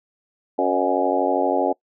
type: harmonic tone with a mistuned harmonic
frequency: 92.5 Hz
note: F#2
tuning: in tune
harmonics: 3 / 4 / 5 / 6 / 7 / 8 / 9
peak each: -25 / -25 / -25 / -25 / -25 / -25 / -25 dBFS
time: 0.58-1.73 s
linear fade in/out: 10 ms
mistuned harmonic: 7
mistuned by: -35 cents
effects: noise-tail reverb RT60 0.1 s tail -23 dB re dry